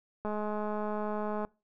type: click train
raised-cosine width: 1 ms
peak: -22 dBFS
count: 254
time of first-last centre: 0.25-1.449 s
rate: 211 Hz
effects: noise-tail reverb RT60 0.3 s tail -24 dB re dry